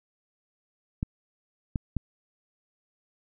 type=clicks; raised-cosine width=5 ms; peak=-15 dBFS; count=3; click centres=1.029 / 1.758 / 1.967 s; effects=none